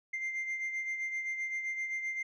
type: beating tone pair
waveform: sine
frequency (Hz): 2093 / 2100.7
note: C7 / C7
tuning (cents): 0 / +6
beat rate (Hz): 7.7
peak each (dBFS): -32 / -40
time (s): 0.13-2.23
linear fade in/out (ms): 10
effects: tanh soft clip ceiling -31 dBFS